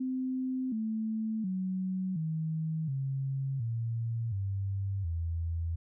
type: tone with pitch steps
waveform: sine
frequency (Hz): 258.4 / 219.8 / 186.99 / 159.06 / 135.31 / 115.1 / 97.92 / 83.29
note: C4 / A3 / F#3 / D#3 / C#3 / A#2 / G2 / E2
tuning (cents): -21 / -2 / +19 / +38 / -41 / -22 / -1 / +18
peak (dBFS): -30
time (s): 0-5.76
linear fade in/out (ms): 10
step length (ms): 720
effects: none